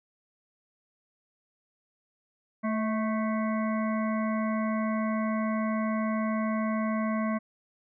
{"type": "harmonic tone with a mistuned harmonic", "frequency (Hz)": 220, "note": "A3", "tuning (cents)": 0, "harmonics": [1, 3, 5, 7, 9, 10], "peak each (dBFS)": [-27, -34, -35, -44, -41, -47], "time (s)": [2.63, 7.39], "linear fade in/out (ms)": 20, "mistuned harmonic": 3, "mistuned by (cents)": -35, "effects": []}